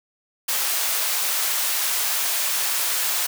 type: high-pass noise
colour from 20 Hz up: white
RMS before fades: -23 dBFS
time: 0.48-3.27 s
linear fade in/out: 10 ms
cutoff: 660 Hz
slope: 12 dB/octave
effects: none